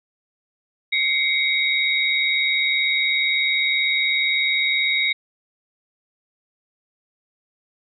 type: tone cluster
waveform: sine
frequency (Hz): 2102 / 2242 / 3779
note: C7 / C#7 / A#7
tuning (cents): +7 / +19 / +23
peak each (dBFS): -22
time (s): 0.92-5.13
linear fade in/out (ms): 10
effects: none